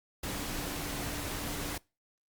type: tone in noise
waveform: sine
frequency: 290.3 Hz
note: D4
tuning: 20 cents flat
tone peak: -44 dBFS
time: 0.23-1.78 s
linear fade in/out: 5 ms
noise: pink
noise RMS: -37 dBFS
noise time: 0.23-1.78 s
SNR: -10 dB
effects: noise-tail reverb RT60 0.3 s tail -25 dB re dry + Opus 48 kbps